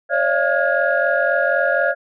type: tone cluster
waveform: sine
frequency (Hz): 546 / 590 / 677 / 1426 / 1651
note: C#5 / D5 / E5 / F6 / G#6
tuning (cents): -26 / +8 / +46 / +36 / -11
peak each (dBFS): -21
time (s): 0.09-1.95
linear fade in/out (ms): 50
effects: tanh soft clip ceiling -4 dBFS